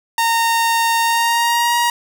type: tone with pitch glide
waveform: sawtooth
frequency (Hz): 920 to 950.2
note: A#5 to A#5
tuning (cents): -23 to +33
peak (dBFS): -10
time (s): 0.18-1.9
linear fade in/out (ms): 2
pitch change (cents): +56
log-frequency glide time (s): 1-1.76
effects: none